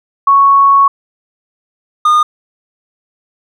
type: tone pair in turn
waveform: sine / triangle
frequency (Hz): 1109 / 1220.8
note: C#6 / D#6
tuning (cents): 0 / -33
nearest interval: major second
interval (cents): 167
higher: second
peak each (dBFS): -4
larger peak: neither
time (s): 0.27-0.88 / 2.05-2.23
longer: first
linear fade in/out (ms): 5
effects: none